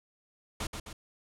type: noise with echo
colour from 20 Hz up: pink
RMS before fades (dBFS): -34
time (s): 0.6-0.67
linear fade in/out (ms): 5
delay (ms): 130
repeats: 2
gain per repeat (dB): -5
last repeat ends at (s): 0.93
effects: low-pass 10000 Hz 12 dB/octave